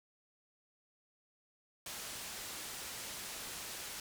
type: low-pass noise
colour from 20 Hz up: white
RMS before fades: -45 dBFS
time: 1.86-4 s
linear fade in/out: 2 ms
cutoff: 10000 Hz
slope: 12 dB/octave
effects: none